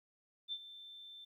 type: tone with ADSR envelope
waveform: sine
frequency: 3552 Hz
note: A7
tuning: 16 cents sharp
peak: -36 dBFS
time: 0.48-1.25 s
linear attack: 43 ms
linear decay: 55 ms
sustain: -14 dB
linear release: 9 ms
effects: 13-bit